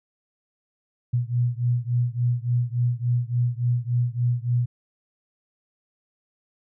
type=beating tone pair; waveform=sine; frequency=120 / 123.5 Hz; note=B2 / B2; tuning=-49 / 0 cents; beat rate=3.5 Hz; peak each=-23 / -24 dBFS; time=1.13-4.66 s; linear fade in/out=10 ms; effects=none